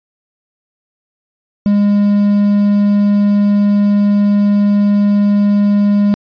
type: tone with quantisation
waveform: triangle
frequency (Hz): 204.2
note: G#3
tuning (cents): -29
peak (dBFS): -6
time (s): 1.66-6.14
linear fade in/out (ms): 0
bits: 5
effects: resampled to 11025 Hz